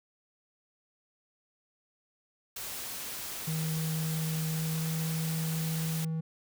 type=noise; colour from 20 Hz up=white; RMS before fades=-39 dBFS; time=2.56-6.05 s; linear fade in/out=5 ms
type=tone with pitch glide; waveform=triangle; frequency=158.8 to 160.65 Hz; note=D#3 to E3; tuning=+36 to -44 cents; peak=-28 dBFS; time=3.47-6.21 s; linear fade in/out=10 ms; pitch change=+20 cents; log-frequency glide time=4.46-4.91 s
effects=none